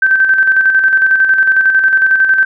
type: tone with tremolo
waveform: sine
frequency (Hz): 1551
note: G6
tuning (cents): -19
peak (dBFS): -5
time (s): 0.02-2.45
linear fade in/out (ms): 5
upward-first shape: square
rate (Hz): 11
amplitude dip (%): 45
effects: none